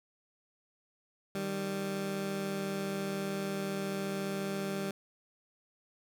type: tone pair together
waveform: 20% pulse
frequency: 155.56 / 195.99 Hz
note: D#3 / G3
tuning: 0 / 0 cents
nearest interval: major third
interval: 400 cents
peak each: -37 / -29 dBFS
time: 1.35-4.91 s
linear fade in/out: 2 ms
effects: none